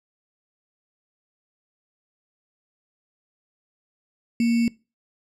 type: tone with sample-and-hold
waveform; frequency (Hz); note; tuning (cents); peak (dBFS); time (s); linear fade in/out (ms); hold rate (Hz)
sine; 233.1; A#3; 0; -17; 4.4-4.68; 2; 2450
effects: noise-tail reverb RT60 0.3 s tail -23 dB re dry + low-pass 8000 Hz 12 dB/octave